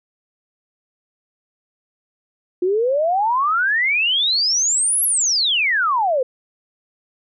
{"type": "exponential two-way sweep", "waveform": "sine", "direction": "up then down", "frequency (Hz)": [349.2, 11520, 490.3], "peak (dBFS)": -15, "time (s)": [2.62, 6.23], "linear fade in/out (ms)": 5, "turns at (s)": 5.04, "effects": []}